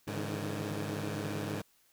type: tone cluster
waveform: 15% pulse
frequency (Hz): 103.6 / 140.4 / 151.3 / 158.9 / 168.2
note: G#2 / C#3 / D#3 / D#3 / E3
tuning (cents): -4 / +22 / -48 / +37 / +35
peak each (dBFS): -31 / -36 / -35 / -38 / -39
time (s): 0.07-1.62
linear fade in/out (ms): 10
effects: white hiss -68 dBFS RMS until 1.92 s